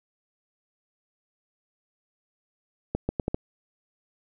accelerating click train, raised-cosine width 2 ms, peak -12 dBFS, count 5, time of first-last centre 2.95-3.345 s, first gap 140 ms, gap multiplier 0.77, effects none

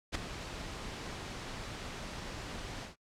pink noise with ADSR envelope, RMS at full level -31 dBFS, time 0.12-2.96 s, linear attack 33 ms, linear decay 5 ms, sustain -11 dB, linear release 140 ms, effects noise-tail reverb RT60 0.1 s tail -24 dB re dry + low-pass 6000 Hz 12 dB/octave

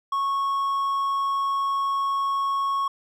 triangle tone, 1102 Hz, C#6, 11 cents flat, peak -20 dBFS, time 0.12-2.88 s, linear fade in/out 5 ms, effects none

